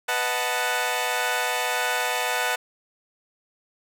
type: chord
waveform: 15% pulse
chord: B dominant seventh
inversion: none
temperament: equal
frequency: 493.9 / 622.3 / 740 / 880 Hz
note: B4 / D#5 / F#5 / A5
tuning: 0 / 0 / 0 / 0 cents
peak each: -23 / -25 / -21 / -22 dBFS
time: 0.08-2.56 s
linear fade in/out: 10 ms
effects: none